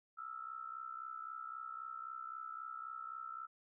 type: tone with amplitude modulation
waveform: sine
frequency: 1318.5 Hz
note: E6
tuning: in tune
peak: -40 dBFS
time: 0.17-3.47 s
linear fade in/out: 20 ms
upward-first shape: sine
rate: 63.8 Hz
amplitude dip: 80%
effects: none